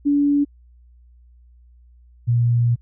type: tone pair in turn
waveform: sine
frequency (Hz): 287 / 119.08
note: D4 / A#2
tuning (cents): -40 / +37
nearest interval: octave + minor third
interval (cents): 1523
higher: first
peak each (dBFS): -14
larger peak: neither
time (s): 0.05-0.45 / 2.27-2.76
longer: second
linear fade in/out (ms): 20
effects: added 60 Hz sine -47 dBFS peak until 2.81 s